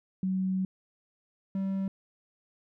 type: tone pair in turn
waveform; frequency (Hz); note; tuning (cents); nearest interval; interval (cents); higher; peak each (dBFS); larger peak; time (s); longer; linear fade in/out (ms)
sine / triangle; 188.1 / 193.28; F#3 / G3; +29 / -24; unison; 47; second; -26; neither; 0.23-0.65 / 1.55-1.88; first; 2
effects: none